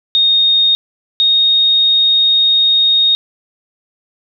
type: tone pair in turn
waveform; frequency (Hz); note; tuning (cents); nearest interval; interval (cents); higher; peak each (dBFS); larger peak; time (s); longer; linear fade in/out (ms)
sine; 3704 / 3720; A#7 / A#7; -12 / -4; unison; 8; second; -8; neither; 0.15-0.75 / 1.2-3.15; second; 0
effects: none